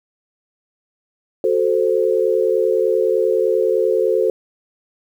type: chord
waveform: sine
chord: F# diminished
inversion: none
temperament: equal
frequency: 370 / 440 / 523.3 Hz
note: F#4 / A4 / C5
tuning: 0 / 0 / 0 cents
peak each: -19 / -17 / -19 dBFS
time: 1.44-4.3 s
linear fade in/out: 2 ms
effects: 8-bit